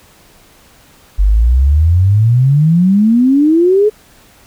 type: exponential sweep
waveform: sine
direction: up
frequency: 46.7 to 434.3 Hz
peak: -6 dBFS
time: 1.18-3.9 s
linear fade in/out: 20 ms
effects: pink hiss -45 dBFS RMS until 4.46 s